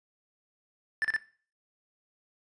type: tone bursts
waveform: triangle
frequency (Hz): 1760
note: A6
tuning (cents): 0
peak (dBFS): -23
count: 3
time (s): 1.02-1.163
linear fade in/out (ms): 0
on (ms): 25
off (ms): 34
effects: noise-tail reverb RT60 0.4 s tail -17 dB re dry + resampled to 22050 Hz